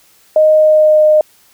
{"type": "tone with pitch glide", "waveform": "sine", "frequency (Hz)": [620, 613.2], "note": ["D#5", "D#5"], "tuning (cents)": [-6, -25], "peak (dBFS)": -5, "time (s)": [0.36, 1.21], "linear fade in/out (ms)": 2, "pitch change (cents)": -19, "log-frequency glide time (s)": [0.53, 1.04], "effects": ["white hiss -49 dBFS RMS until 1.53 s"]}